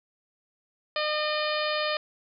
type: harmonic tone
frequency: 607 Hz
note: D#5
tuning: 43 cents flat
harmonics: 1 / 2 / 3 / 4 / 5 / 6 / 7 / 8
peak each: -29 / -32 / -34 / -35 / -36 / -37 / -37 / -38 dBFS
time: 0.96-1.97 s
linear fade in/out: 2 ms
effects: none